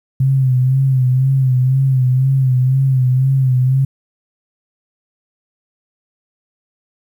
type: tone with vibrato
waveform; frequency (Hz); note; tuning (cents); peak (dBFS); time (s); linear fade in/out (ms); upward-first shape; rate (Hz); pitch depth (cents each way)
sine; 130.81; C3; 0; -10; 0.2-3.85; 5; sine; 2; 58
effects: 8-bit